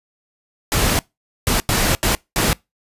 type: noise bursts at uneven times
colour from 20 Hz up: pink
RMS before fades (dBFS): -17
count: 5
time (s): 0.72-0.99 / 1.47-1.6 / 1.69-1.95 / 2.03-2.15 / 2.36-2.53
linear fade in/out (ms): 0
effects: noise-tail reverb RT60 0.2 s tail -24 dB re dry + resampled to 32000 Hz